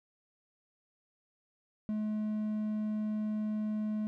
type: tone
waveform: triangle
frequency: 213.6 Hz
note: G#3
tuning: 49 cents sharp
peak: -29 dBFS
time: 1.89-4.07 s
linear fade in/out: 0 ms
effects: none